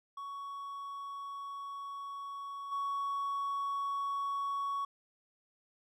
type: tone with level steps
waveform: triangle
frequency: 1117 Hz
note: C#6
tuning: 13 cents sharp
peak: -38 / -30 dBFS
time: 0.17-4.85 s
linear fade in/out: 5 ms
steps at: 2.71 s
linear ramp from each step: 20 ms
effects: tanh soft clip ceiling -27 dBFS